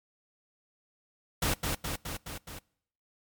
pink noise with echo, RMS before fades -28 dBFS, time 1.42-1.54 s, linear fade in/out 5 ms, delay 210 ms, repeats 5, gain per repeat -3 dB, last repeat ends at 2.59 s, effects noise-tail reverb RT60 0.7 s tail -26 dB re dry + MP3 96 kbps

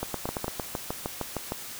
two click trains, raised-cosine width 1 ms, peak -15 / -15 dBFS, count 9 / 5, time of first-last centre 0.29-1.521 / 0.03-0.481 s, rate 6.5 / 8.87 Hz, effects white hiss -40 dBFS RMS until 1.79 s

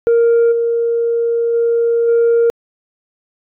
sine tone with level steps, 466.2 Hz, A#4, in tune, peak -6 / -12 / -10 / -7 dBFS, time 0.07-2.5 s, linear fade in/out 0 ms, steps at 0.51 / 1.53 / 2.07 s, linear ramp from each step 20 ms, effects tanh soft clip ceiling -7 dBFS

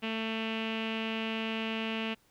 sawtooth tone with low-pass filter, 222.7 Hz, A3, 21 cents sharp, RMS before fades -34 dBFS, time 0.02-2.15 s, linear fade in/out 20 ms, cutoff 2800 Hz, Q 5.9, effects pink hiss -67 dBFS RMS until 2.3 s

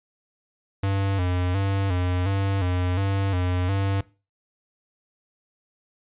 square tone with vibrato, 94 Hz, F#2, 28 cents sharp, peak -22 dBFS, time 0.83-4.01 s, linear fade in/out 5 ms, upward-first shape square, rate 1.4 Hz, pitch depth 73 cents each way, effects noise-tail reverb RT60 0.3 s tail -19 dB re dry + resampled to 8000 Hz

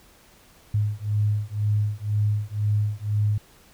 sine beating tone pair, 103.83 / 105.83 Hz, G#2 / G#2, 0 / +33 cents, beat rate 2 Hz, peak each -24 dBFS, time 0.74-3.38 s, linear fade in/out 5 ms, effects pink hiss -54 dBFS RMS until 3.73 s

